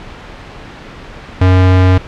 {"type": "tone", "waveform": "square", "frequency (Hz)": 92.5, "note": "F#2", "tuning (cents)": 0, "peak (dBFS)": -6, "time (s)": [1.41, 1.98], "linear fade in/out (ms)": 5, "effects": ["pink hiss -31 dBFS RMS until 2.07 s", "low-pass 3000 Hz 12 dB/octave"]}